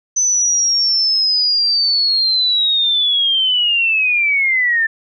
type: linear sweep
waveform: sine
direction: down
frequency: 6100 to 1765 Hz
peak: -12 dBFS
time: 0.16-4.87 s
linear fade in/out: 10 ms
effects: none